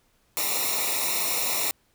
white noise with comb filter, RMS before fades -26 dBFS, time 0.37-1.71 s, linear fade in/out 0 ms, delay 0.63 ms, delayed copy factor -0.9, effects pink hiss -66 dBFS RMS until 1.94 s

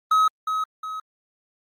triangle tone with echo, 1275 Hz, D#6, 42 cents sharp, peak -13 dBFS, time 0.11-0.28 s, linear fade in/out 5 ms, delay 360 ms, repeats 2, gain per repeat -7 dB, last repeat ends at 1 s, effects Opus 32 kbps

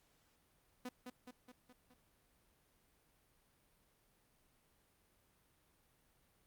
sawtooth tone with echo, 249.6 Hz, B3, 19 cents sharp, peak -39 dBFS, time 0.85-0.89 s, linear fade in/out 5 ms, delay 210 ms, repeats 5, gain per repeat -4 dB, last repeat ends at 1.94 s, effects pink hiss -74 dBFS RMS until 6.46 s + Opus 48 kbps

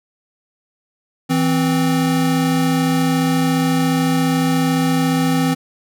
square tone pair together, 163.2 / 260.6 Hz, E3 / C4, -17 / -7 cents, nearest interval minor sixth, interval 810 cents, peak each -19 / -17 dBFS, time 1.29-5.55 s, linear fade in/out 20 ms, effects none

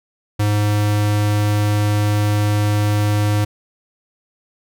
square tone, 104.3 Hz, G#2, 8 cents sharp, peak -15 dBFS, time 0.39-3.45 s, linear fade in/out 10 ms, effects none

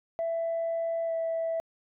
sine tone with pitch glide, 664 to 657.5 Hz, E5 to E5, +12 to -5 cents, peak -26 dBFS, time 0.19-1.6 s, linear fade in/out 0 ms, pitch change -17 cents, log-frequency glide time 1.06-1.12 s, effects tanh soft clip ceiling -24 dBFS

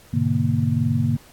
sine tone cluster, 103.5 / 125.4 / 147 / 233 Hz, G#2 / B2 / D3 / A#3, -5 / +27 / +2 / -1 cents, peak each -23 dBFS, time 0.13-1.17 s, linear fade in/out 10 ms, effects pink hiss -50 dBFS RMS until 1.32 s + AAC 64 kbps

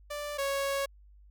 sawtooth tone pair in turn, 587.3 / 553.3 Hz, D5 / C#5, 0 / -3 cents, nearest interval minor second, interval 103 cents, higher first, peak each -31 / -25 dBFS, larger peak second, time 0.1-0.38 / 0.38-0.86 s, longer second, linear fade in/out 10 ms, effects added 50 Hz sine -53 dBFS peak until 1.3 s

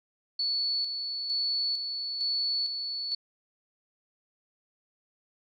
sine tone with tremolo, 4435 Hz, C#8, in tune, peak -26 dBFS, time 0.39-3.15 s, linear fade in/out 5 ms, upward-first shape square, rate 1.1 Hz, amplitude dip 45%, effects none

